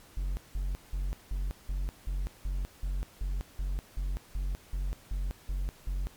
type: tone bursts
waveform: triangle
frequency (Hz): 46.25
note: F#1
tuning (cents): 0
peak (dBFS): -27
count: 16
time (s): 0.17-6.07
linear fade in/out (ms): 0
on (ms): 200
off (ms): 180
effects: pink hiss -56 dBFS RMS until 6.16 s + MP3 96 kbps